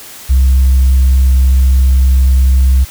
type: tone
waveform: sine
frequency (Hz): 65.41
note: C2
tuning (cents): 0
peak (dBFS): -3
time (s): 0.29-2.85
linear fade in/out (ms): 20
effects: tanh soft clip ceiling -3 dBFS + white hiss -32 dBFS RMS until 2.9 s